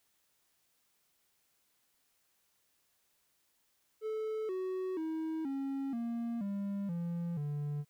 triangle tone with pitch steps, 435.9 / 373 / 319.1 / 273 / 233.6 / 199.86 / 171 / 146.31 Hz, A4 / F#4 / D#4 / C#4 / A#3 / G3 / F3 / D3, -16 / +14 / +44 / -26 / +4 / +34 / -36 / -6 cents, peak -32 dBFS, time 4.01-7.85 s, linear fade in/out 50 ms, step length 480 ms, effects white hiss -75 dBFS RMS until 7.89 s

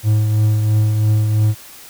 triangle tone with tremolo, 107.4 Hz, A2, 41 cents flat, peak -8 dBFS, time 0.03-1.55 s, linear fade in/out 50 ms, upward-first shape triangle, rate 3 Hz, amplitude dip 40%, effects white hiss -39 dBFS RMS until 1.89 s

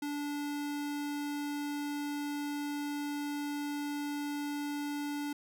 square tone, 290.5 Hz, D4, 19 cents flat, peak -35 dBFS, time 0.02-5.33 s, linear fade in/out 5 ms, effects none

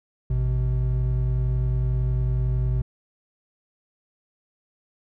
triangle tone pair together, 55.45 / 126.4 Hz, A1 / B2, +14 / +41 cents, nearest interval octave + major second, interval 1427 cents, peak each -21 dBFS, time 0.3-2.82 s, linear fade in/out 5 ms, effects none

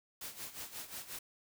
white noise with tremolo, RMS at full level -43 dBFS, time 0.21-1.19 s, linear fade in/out 5 ms, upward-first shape sine, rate 5.6 Hz, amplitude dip 75%, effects none

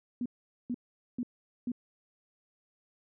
sine tone bursts, 244 Hz, B3, 21 cents flat, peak -30 dBFS, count 4, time 0.21-1.718 s, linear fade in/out 2 ms, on 47 ms, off 440 ms, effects none

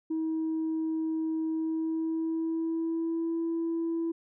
sine tone with pitch glide, 319.6 to 331.6 Hz, D#4 to E4, +47 to +10 cents, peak -26 dBFS, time 0.1-4.12 s, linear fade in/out 10 ms, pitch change +63 cents, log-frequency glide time 1.49-3.38 s, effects tanh soft clip ceiling -25 dBFS

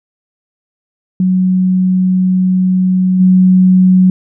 sine tone with level steps, 185 Hz, F#3, in tune, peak -8 / -4 dBFS, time 1.2-4.1 s, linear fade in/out 2 ms, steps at 3.19 s, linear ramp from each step 20 ms, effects none

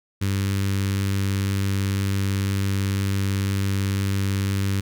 sawtooth tone with notch filter, 98 Hz, G2, in tune, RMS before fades -23 dBFS, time 0.21-4.81 s, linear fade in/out 10 ms, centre 700 Hz, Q 0.52, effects none

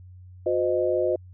sine tone cluster, 361.1 / 514 / 620 Hz, F#4 / C5 / D#5, -42 / -31 / -6 cents, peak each -25 dBFS, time 0.46-1.16 s, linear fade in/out 5 ms, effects added 91 Hz sine -43 dBFS peak until 1.33 s

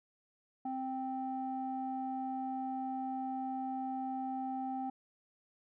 square tone with low-pass filter, 261.6 Hz, C4, in tune, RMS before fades -38 dBFS, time 0.65-4.9 s, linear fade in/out 5 ms, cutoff 720 Hz, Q 6.7, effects none

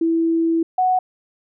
sine tone pair in turn, 329.6 / 739.9 Hz, E4 / F#5, 0 / 0 cents, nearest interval octave + major second, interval 1400 cents, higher second, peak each -15 / -14 dBFS, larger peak second, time 0.01-0.63 / 0.78-0.99 s, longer first, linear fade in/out 5 ms, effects none

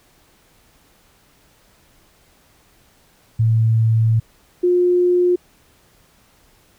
sine tone pair in turn, 112.3 / 356.5 Hz, A2 / F4, +36 / +36 cents, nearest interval octave + minor sixth, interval 2000 cents, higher second, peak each -12 dBFS, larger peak neither, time 3.39-4.2 / 4.63-5.36 s, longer first, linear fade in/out 10 ms, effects pink hiss -55 dBFS RMS until 6.78 s

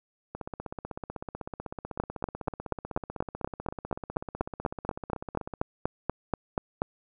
two click trains, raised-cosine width 1 ms, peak -12 / -22 dBFS, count 21 / 84, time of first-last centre 2-6.819 / 0.35-5.537 s, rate 4.15 / 16 Hz, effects none

